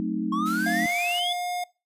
sine chord, F# diminished seventh, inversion none, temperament equal, 185 / 220 / 261.6 / 311.1 Hz, F#3 / A3 / C4 / Eb4, 0 / 0 / 0 / 0 cents, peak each -31 / -29 / -33 / -30 dBFS, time 0-0.86 s, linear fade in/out 0 ms
triangle exponential sweep, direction up, 1076 to 3520 Hz, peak -24 dBFS, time 0.32-1.33 s, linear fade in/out 5 ms
white high-pass noise, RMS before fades -40 dBFS, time 0.45-1.21 s, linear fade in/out 20 ms, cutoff 530 Hz, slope 12 dB/octave
square tone with pitch glide, 698.5 to 713.6 Hz, F5 to F5, 0 to +37 cents, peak -28 dBFS, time 0.66-1.64 s, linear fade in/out 5 ms, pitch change +37 cents, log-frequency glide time 0.8-1.5 s
effects noise-tail reverb RT60 0.3 s tail -23 dB re dry + resampled to 32000 Hz

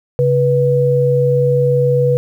sine tone pair together, 137.3 / 489.3 Hz, C#3 / B4, -16 / -16 cents, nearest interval octave + minor seventh, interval 2200 cents, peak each -14 / -12 dBFS, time 0.19-2.17 s, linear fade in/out 0 ms, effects 8-bit

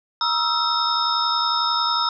sine tone cluster, 946 / 1282 / 1353 / 3703 / 5250 Hz, A#5 / E6 / E6 / A#7 / E8, +25 / -49 / +45 / -12 / -8 cents, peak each -25 dBFS, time 0.21-2.09 s, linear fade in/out 2 ms, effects none

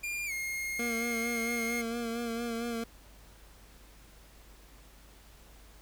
45% pulse tone with pitch glide, 2403 to 2141 Hz, D7 to C7, +39 to +39 cents, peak -33 dBFS, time 0.03-1.82 s, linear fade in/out 10 ms, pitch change -200 cents, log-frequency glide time 0.26-0.32 s
25% pulse tone with vibrato, 233.1 Hz, A#3, in tune, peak -29 dBFS, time 0.79-2.84 s, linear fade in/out 5 ms, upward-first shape sine, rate 4.4 Hz, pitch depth 36 cents each way
effects added 50 Hz sine -55 dBFS peak until 5.81 s + pink hiss -58 dBFS RMS until 5.81 s

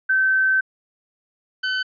sine / sawtooth tone pair in turn, 1541 / 1518 Hz, G6 / F#6, -30 / +44 cents, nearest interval unison, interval 26 cents, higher first, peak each -15 / -17 dBFS, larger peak first, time 0.09-0.61 / 1.63-1.83 s, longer first, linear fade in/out 10 ms, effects resampled to 11025 Hz

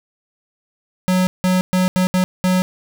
square tone bursts at uneven times, 184.1 Hz, F#3, 8 cents flat, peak -14 dBFS, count 6, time 1.08-1.27 / 1.44-1.61 / 1.73-1.88 / 1.96-2.07 / 2.14-2.24 / 2.44-2.62 s, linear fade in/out 0 ms, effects none

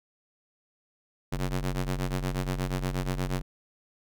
sawtooth ring-modulated tone, 92 Hz, F#2, 9 cents flat, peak -21 dBFS, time 1.32-3.42 s, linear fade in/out 10 ms, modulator 50.2 Hz, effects none

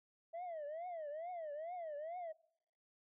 sine tone with vibrato, 648 Hz, E5, 30 cents flat, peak -40 dBFS, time 0.33-2.33 s, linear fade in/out 20 ms, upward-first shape triangle, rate 2.3 Hz, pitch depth 230 cents each way, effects noise-tail reverb RT60 0.8 s tail -26 dB re dry + tanh soft clip ceiling -41 dBFS

